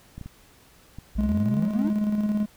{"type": "clicks", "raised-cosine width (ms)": 5, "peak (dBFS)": -25, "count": 4, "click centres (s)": [0.18, 0.213, 0.26, 0.986]}
{"type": "exponential sweep", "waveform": "triangle", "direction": "up", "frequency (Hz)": [52.1, 328.2], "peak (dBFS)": -24, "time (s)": [1.15, 1.9], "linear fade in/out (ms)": 10}
{"type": "tone with tremolo", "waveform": "triangle", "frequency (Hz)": 210, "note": "G#3", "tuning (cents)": 19, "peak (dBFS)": -18, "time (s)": [1.18, 2.46], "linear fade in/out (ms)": 10, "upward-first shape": "square", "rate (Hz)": 18, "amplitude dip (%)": 40}
{"effects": ["pink hiss -55 dBFS RMS until 2.56 s"]}